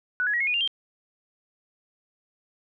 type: tone with pitch steps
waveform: sine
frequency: 1480 / 1680.5 / 1908.3 / 2167 / 2460 / 2794 / 3172 Hz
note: F#6 / G#6 / A#6 / C#7 / D#7 / F7 / G7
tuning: 0 / +20 / +40 / -40 / -20 / 0 / +20 cents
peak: -22 dBFS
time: 0.2-0.676 s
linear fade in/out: 0 ms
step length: 68 ms
effects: none